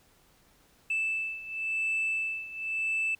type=beating tone pair; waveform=sine; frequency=2637 / 2637.94 Hz; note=E7 / E7; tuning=0 / +1 cents; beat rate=0.94 Hz; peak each=-29 / -32 dBFS; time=0.9-3.15 s; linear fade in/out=5 ms; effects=tanh soft clip ceiling -24 dBFS + pink hiss -63 dBFS RMS until 3.19 s